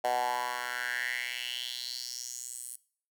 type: tone with high-pass filter sweep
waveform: 10% pulse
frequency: 123.47 Hz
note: B2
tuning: in tune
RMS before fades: -35 dBFS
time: 0.04-2.76 s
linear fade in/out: 5 ms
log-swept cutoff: 680 to 9800 Hz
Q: 4.7
effects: noise-tail reverb RT60 0.5 s tail -20 dB re dry